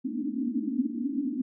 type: band-pass noise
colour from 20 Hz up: pink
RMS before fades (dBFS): -30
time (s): 0.04-1.42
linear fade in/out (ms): 10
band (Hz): 230 to 300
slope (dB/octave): 96
effects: none